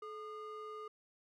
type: ring-modulated tone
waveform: triangle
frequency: 825 Hz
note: G#5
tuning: 12 cents flat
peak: -39 dBFS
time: 0.02-0.88 s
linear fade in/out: 5 ms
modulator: 394 Hz
effects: none